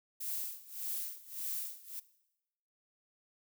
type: noise with tremolo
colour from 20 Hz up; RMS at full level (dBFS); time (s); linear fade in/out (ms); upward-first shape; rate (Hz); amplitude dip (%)
violet; -37; 0.2-2; 10; sine; 1.7; 90
effects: noise-tail reverb RT60 0.9 s tail -18 dB re dry